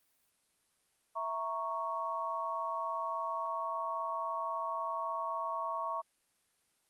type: chord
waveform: sine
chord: A# diminished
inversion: second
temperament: equal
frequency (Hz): 659.3 / 932.3 / 1108.7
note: E5 / A#5 / C#6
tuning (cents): 0 / 0 / 0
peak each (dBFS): -40 / -39 / -36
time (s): 1.15-6.02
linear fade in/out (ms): 20
effects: white hiss -74 dBFS RMS until 6.89 s + Opus 32 kbps